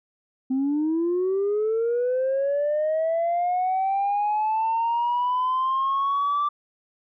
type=linear sweep; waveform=sine; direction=up; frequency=256.7 to 1174.7 Hz; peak=-19 dBFS; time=0.5-6.49 s; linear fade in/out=10 ms; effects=tanh soft clip ceiling -18 dBFS